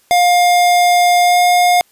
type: tone with pitch glide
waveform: square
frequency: 708 to 712.5 Hz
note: F5 to F5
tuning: +23 to +34 cents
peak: -9 dBFS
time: 0.11-1.81 s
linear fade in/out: 0 ms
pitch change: +11 cents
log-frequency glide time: 1.22-1.38 s
effects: white hiss -54 dBFS RMS until 1.91 s + resampled to 32000 Hz